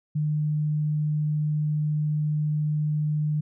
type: tone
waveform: sine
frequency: 151.2 Hz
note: D#3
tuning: 49 cents flat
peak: -22 dBFS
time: 0.15-3.41 s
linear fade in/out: 10 ms
effects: none